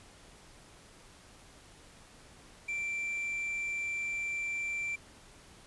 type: tone with quantisation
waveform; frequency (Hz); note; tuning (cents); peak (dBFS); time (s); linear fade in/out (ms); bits
triangle; 2349; D7; 0; -31; 2.68-4.96; 10; 9
effects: pink hiss -56 dBFS RMS until 5.66 s + resampled to 24000 Hz